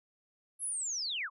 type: linear sweep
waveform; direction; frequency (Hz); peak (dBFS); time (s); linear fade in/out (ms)
sine; down; 11175 to 994; -33; 0.59-1.3; 50
effects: none